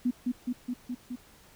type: tone with echo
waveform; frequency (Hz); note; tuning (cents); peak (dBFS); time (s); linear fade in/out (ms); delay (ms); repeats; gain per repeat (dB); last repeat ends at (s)
sine; 246.9; B3; 0; -23; 0.05-0.11; 10; 210; 5; -2; 1.16
effects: pink hiss -57 dBFS RMS until 1.55 s